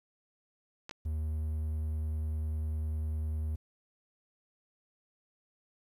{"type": "clicks", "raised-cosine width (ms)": 0.2, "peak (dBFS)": -24, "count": 2, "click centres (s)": [0.894, 0.911]}
{"type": "tone", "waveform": "triangle", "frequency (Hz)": 77.5, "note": "D#2", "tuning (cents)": -6, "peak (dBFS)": -29, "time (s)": [1.05, 3.56], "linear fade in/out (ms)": 10}
{"effects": ["11-bit"]}